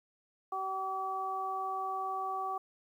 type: harmonic tone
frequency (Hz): 382.2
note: G4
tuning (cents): -44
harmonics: 1 / 2 / 3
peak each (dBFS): -44 / -36 / -36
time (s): 0.52-2.58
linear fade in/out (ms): 5
effects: 11-bit